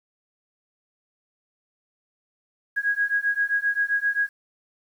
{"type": "beating tone pair", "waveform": "sine", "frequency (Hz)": [1645, 1652.6], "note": ["G#6", "G#6"], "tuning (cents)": [-17, -9], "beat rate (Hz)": 7.6, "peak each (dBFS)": -24, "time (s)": [2.76, 4.29], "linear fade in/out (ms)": 20, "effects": ["9-bit"]}